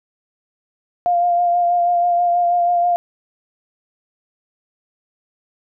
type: tone with vibrato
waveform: sine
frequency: 700 Hz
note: F5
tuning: 4 cents sharp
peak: -13 dBFS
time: 1.06-2.96 s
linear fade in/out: 0 ms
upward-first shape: sine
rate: 6.2 Hz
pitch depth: 21 cents each way
effects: none